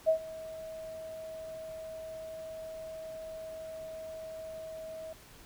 sine tone with ADSR envelope, 640 Hz, D#5, 49 cents sharp, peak -20 dBFS, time 0.06-5.13 s, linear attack 27 ms, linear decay 94 ms, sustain -20 dB, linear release 5 ms, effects pink hiss -55 dBFS RMS until 5.45 s

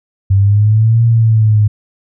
sine linear two-way sweep, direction up then down, 96.2 to 116.54 to 104.3 Hz, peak -6 dBFS, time 0.3-1.68 s, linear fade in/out 10 ms, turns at 1.04 s, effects none

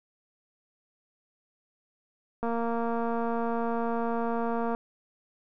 click train, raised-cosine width 1 ms, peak -18 dBFS, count 539, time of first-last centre 2.43-4.749 s, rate 232 Hz, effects none

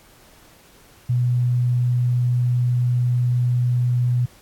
sine tone, 123 Hz, B2, 7 cents flat, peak -16 dBFS, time 1.09-4.26 s, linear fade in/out 10 ms, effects pink hiss -51 dBFS RMS until 4.41 s + AAC 64 kbps

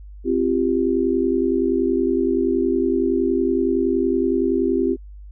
sine chord, C suspended fourth, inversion none, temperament equal with one note detuned, 261.6 / 341.3 / 392 Hz, C4 / F4 / G4, 0 / -40 / 0 cents, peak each -21 dBFS, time 0.24-4.97 s, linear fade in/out 50 ms, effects added 50 Hz sine -36 dBFS peak until 5.31 s

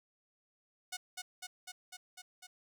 5% pulse tone with echo, 732 Hz, F#5, 19 cents flat, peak -27 dBFS, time 0.92-0.97 s, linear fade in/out 10 ms, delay 250 ms, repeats 6, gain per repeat -2 dB, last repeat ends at 2.47 s, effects none

